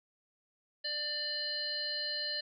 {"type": "harmonic tone", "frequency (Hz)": 594, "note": "D5", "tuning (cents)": 20, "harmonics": [1, 3, 5, 7, 8], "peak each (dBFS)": [-46, -41, -44, -35, -46], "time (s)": [0.84, 2.41], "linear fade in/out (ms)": 10, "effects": []}